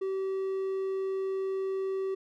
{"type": "tone", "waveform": "triangle", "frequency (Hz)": 384.1, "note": "G4", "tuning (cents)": -35, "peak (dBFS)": -27, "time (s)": [0.01, 2.15], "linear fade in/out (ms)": 10, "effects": []}